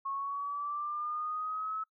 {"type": "linear sweep", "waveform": "sine", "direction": "up", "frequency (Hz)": [1091, 1299], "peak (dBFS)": -33, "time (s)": [0.05, 1.84], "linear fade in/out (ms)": 10, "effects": ["noise-tail reverb RT60 0.1 s tail -22 dB re dry"]}